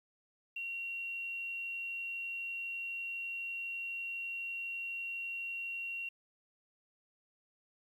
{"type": "tone", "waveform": "sine", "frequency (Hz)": 2746, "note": "F7", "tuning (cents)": -30, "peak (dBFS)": -37, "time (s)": [0.56, 6.09], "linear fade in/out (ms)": 5, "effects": ["11-bit"]}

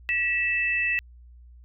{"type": "tone pair together", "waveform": "sine", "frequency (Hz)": [1934.6, 2637], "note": ["B6", "E7"], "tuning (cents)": [-36, 0], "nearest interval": "perfect fourth", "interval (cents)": 536, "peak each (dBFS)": [-26, -24], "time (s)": [0.09, 0.99], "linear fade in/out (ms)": 0, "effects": ["added 60 Hz sine -46 dBFS peak until 1.64 s"]}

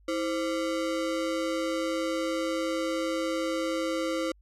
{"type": "ring-modulated tone", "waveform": "square", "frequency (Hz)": 424.7, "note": "G#4", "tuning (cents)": 39, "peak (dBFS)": -25, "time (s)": [0.08, 4.32], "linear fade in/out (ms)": 5, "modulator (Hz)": 99.2, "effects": ["added 50 Hz sine -56 dBFS peak until 4.41 s", "low-pass 8000 Hz 12 dB/octave"]}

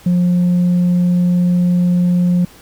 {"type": "tone", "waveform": "sine", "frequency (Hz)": 177.4, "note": "F3", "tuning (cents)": 27, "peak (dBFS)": -8, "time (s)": [0.06, 2.45], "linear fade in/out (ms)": 5, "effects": ["tanh soft clip ceiling -9 dBFS", "pink hiss -43 dBFS RMS until 2.61 s"]}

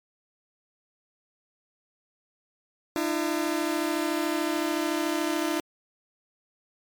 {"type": "tone pair together", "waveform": "sawtooth", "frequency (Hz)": [303.5, 337.2], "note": ["D#4", "E4"], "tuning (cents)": [-43, 39], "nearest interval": "major second", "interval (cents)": 182, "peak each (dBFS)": -24, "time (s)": [2.96, 5.6], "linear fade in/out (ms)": 0, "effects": ["MP3 96 kbps"]}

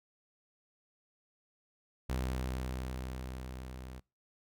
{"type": "tone with level ramp", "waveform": "sawtooth", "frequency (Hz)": 63.8, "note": "C2", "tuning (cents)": -43, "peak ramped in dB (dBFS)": [-28, -41], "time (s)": [2.09, 4], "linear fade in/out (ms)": 10, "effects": ["noise-tail reverb RT60 0.3 s tail -25 dB re dry"]}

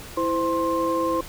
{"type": "tone cluster", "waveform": "sine", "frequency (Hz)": [330.5, 516, 1056], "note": ["E4", "C5", "C6"], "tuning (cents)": [5, -24, 16], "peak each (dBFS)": -25, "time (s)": [0.17, 1.21], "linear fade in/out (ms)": 5, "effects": ["pink hiss -40 dBFS RMS until 1.28 s"]}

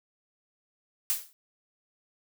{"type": "noise with exponential decay", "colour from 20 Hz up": "blue", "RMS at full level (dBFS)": -24, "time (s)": [1.1, 1.33], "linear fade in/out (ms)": 0, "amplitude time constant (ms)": 48, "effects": []}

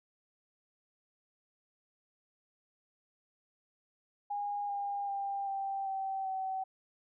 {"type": "tone with pitch steps", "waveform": "sine", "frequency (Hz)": [817, 805.8, 794.7, 783.7, 772.9, 762.3], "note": ["G#5", "G5", "G5", "G5", "G5", "G5"], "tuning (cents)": [-29, 48, 23, -1, -25, -49], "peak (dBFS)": -33, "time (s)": [4.3, 6.64], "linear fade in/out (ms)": 10, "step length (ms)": 390, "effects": []}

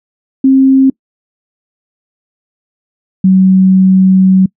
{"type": "tone pair in turn", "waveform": "sine", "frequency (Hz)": [266.6, 188.51], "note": ["C4", "F#3"], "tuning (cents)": [33, 33], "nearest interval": "tritone", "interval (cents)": 600, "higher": "first", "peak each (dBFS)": -3, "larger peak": "neither", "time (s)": [[0.44, 0.9], [3.24, 4.46]], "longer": "second", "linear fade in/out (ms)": 5, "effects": ["noise-tail reverb RT60 0.1 s tail -25 dB re dry"]}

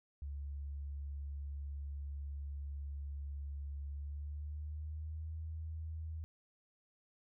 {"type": "tone with pitch glide", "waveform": "sine", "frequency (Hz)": [70.9, 79.58], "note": ["C#2", "D#2"], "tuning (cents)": [40, 40], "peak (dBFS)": -40, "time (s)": [0.22, 6.24], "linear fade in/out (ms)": 0, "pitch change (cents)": 200, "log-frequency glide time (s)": [3.87, 5.34], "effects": []}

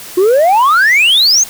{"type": "exponential sweep", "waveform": "sine", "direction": "up", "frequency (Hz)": [349.2, 6670], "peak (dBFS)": -3, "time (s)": [0.17, 1.44], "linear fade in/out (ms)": 10, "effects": ["tanh soft clip ceiling -5 dBFS", "white hiss -30 dBFS RMS until 1.49 s"]}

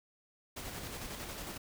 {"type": "noise with tremolo", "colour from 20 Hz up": "pink", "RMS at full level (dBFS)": -42, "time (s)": [0.56, 1.58], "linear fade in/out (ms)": 10, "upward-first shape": "square", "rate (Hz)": 11, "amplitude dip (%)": 30, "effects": []}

